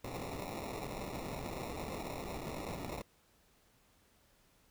blue noise with sample-and-hold, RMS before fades -42 dBFS, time 0.04-3.02 s, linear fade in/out 5 ms, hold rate 1575 Hz, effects pink hiss -69 dBFS RMS until 4.7 s

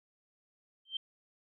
sine tone with exponential growth, 3136 Hz, G7, in tune, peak -29 dBFS, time 0.85-0.97 s, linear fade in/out 5 ms, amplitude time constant 24 ms, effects none

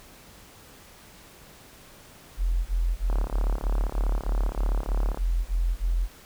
sine tone bursts, 42.73 Hz, F1, 37 cents flat, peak -21 dBFS, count 12, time 2.37-6.081 s, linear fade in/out 50 ms, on 290 ms, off 21 ms
click train, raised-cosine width 1 ms, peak -20 dBFS, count 74, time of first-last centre 3.1-5.174 s, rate 35.2 Hz
effects pink hiss -50 dBFS RMS until 6.25 s

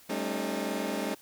20% pulse tone cluster, 196.7 / 219.1 / 271 / 306.1 Hz, G3 / A3 / C#4 / D#4, +6 / -7 / -39 / -28 cents, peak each -31 dBFS, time 0.09-1.15 s, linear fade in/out 10 ms, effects white hiss -56 dBFS RMS until 1.21 s

